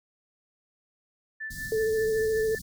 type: tone with tremolo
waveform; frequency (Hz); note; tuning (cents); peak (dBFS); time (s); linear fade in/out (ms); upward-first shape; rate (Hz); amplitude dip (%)
sine; 1760; A6; 0; -32; 1.4-2.59; 10; sine; 5.3; 70
type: band-stop noise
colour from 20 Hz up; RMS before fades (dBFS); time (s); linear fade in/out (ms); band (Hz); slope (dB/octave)
pink; -41; 1.5-2.62; 10; 260 to 4200; 48
type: tone with vibrato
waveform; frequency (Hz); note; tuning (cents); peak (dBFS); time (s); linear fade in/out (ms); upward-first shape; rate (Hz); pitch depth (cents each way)
sine; 440; A4; 0; -23; 1.72-2.55; 2; sine; 14; 23
effects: none